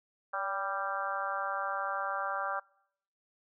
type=harmonic tone with a mistuned harmonic; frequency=196.5 Hz; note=G3; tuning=4 cents sharp; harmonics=3 / 4 / 5 / 6 / 7 / 8; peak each=-40 / -38 / -42 / -37 / -37 / -40 dBFS; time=0.33-2.6 s; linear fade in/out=10 ms; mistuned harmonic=3; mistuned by=-37 cents; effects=noise-tail reverb RT60 0.7 s tail -25 dB re dry